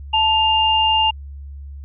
sine tone pair together, 880 / 2804 Hz, A5 / F7, 0 / +6 cents, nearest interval octave + minor sixth, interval 2006 cents, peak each -16 dBFS, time 0.13-1.11 s, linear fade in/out 10 ms, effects added 70 Hz sine -31 dBFS peak until 1.84 s

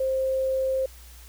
sine tone, 527 Hz, C5, 12 cents sharp, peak -22 dBFS, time 0-0.86 s, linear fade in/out 5 ms, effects added 60 Hz sine -45 dBFS peak until 1.28 s + white hiss -51 dBFS RMS until 1.28 s

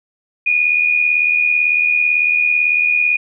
sine tone with amplitude modulation, 2452 Hz, D#7, 26 cents flat, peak -9 dBFS, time 0.46-3.17 s, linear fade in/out 10 ms, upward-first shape sine, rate 78 Hz, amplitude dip 60%, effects none

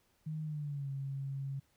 sine tone with pitch glide, 155.56 to 137 Hz, D#3 to C#3, 0 to -20 cents, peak -36 dBFS, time 0.26-1.6 s, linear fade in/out 10 ms, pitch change -220 cents, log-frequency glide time 0.43-0.9 s, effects pink hiss -73 dBFS RMS until 1.76 s

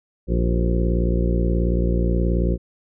harmonic tone with a mistuned harmonic, 58.6 Hz, A#1, 10 cents sharp, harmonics 1 / 2 / 3 / 4 / 5 / 6 / 7 / 8 / 9, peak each -19 / -27 / -24 / -31 / -32 / -28 / -32 / -33 / -32 dBFS, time 0.27-2.58 s, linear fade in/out 50 ms, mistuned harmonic 7, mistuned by -78 cents, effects none

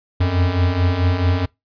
square beating tone pair, 86.4 / 91 Hz, F2 / F#2, -18 / -28 cents, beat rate 4.6 Hz, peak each -22 / -17 dBFS, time 0.2-1.46 s, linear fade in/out 10 ms, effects noise-tail reverb RT60 0.2 s tail -24 dB re dry + resampled to 11025 Hz

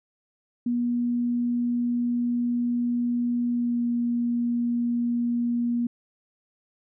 sine tone with pitch glide, 240.8 to 238.4 Hz, B3 to A#3, -44 to +39 cents, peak -22 dBFS, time 0.66-5.87 s, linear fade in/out 5 ms, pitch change -17 cents, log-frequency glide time 3.5-3.83 s, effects none

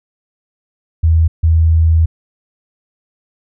sine tone bursts at uneven times, 81.2 Hz, E2, 26 cents flat, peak -7 dBFS, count 2, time 1.03-1.28 / 1.43-2.06 s, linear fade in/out 10 ms, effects none

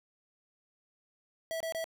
square tone bursts, 653 Hz, E5, 17 cents flat, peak -34 dBFS, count 3, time 1.51-1.842 s, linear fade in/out 0 ms, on 94 ms, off 25 ms, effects none

